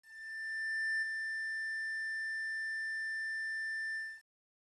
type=tone with ADSR envelope; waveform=triangle; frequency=1779 Hz; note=A6; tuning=19 cents sharp; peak=-29 dBFS; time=0.02-4.22 s; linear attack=1000 ms; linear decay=16 ms; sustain=-5 dB; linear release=260 ms; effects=resampled to 24000 Hz + 11-bit